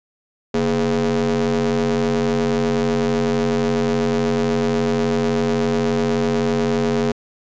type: ring-modulated tone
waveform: 35% pulse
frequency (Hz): 91.7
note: F#2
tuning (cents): -15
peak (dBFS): -12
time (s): 0.54-7.12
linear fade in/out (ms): 5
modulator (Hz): 325
effects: resampled to 16000 Hz